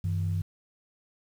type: tone pair together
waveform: sine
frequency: 95.49 / 160.6 Hz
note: G2 / E3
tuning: -45 / -45 cents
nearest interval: major sixth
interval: 900 cents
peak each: -26 / -32 dBFS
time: 0.04-0.42 s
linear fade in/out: 5 ms
effects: tanh soft clip ceiling -19 dBFS + 9-bit